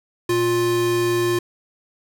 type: tone pair together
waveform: square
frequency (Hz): 117.2 / 351.4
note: A#2 / F4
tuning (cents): +10 / +11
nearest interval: octave + perfect fifth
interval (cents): 1901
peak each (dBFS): -28 / -19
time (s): 0.29-1.39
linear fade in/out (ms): 5
effects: 8-bit